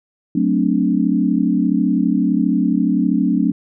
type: chord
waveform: sine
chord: D dominant seventh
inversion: first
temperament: equal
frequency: 185 / 220 / 261.6 / 293.7 Hz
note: F#3 / A3 / C4 / D4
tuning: 0 / 0 / 0 / 0 cents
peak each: -19 dBFS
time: 0.35-3.52 s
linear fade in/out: 5 ms
effects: none